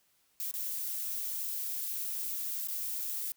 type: noise with dropouts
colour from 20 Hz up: violet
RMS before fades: -36 dBFS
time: 0.4-3.32 s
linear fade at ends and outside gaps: 0 ms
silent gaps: 0.512-0.539 / 2.673-2.684 s
effects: white hiss -71 dBFS RMS until 3.36 s